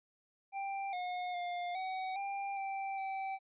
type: tone with pitch steps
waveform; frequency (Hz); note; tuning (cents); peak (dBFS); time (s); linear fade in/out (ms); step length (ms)
square; 787 / 721 / 706 / 753 / 794 / 781 / 773; G5 / F#5 / F5 / F#5 / G5 / G5 / G5; +7 / -45 / +19 / +30 / +22 / -7 / -24; -37; 0.52-3.39; 50; 410
effects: resampled to 8000 Hz